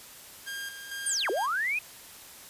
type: tone with tremolo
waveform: sawtooth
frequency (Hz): 1609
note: G6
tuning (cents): +45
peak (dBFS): -31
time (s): 0.46-1.47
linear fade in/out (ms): 20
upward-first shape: square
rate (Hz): 2.2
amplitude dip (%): 55
type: linear two-way sweep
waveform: sine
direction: down then up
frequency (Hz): 9480 to 339.3 to 2566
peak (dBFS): -26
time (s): 1.06-1.79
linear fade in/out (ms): 5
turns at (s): 1.3
effects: white hiss -48 dBFS RMS until 2.49 s + resampled to 32000 Hz